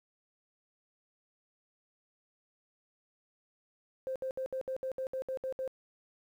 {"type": "tone bursts", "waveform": "sine", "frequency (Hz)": 524, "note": "C5", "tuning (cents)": 2, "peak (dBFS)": -32, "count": 11, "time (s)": [4.07, 5.677], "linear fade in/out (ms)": 0, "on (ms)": 87, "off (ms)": 65, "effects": ["tanh soft clip ceiling -28 dBFS", "11-bit"]}